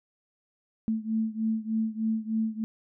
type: beating tone pair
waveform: sine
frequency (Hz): 220 / 223.3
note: A3 / A3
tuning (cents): 0 / +26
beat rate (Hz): 3.3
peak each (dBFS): -28 / -30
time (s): 0.88-2.64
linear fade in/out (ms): 0
effects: none